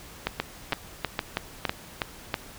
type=two click trains; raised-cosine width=0.3 ms; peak=-9 / -9 dBFS; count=7 / 4; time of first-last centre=0.4-2.342 / 0.27-1.652 s; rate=3.09 / 2.17 Hz; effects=pink hiss -46 dBFS RMS until 2.58 s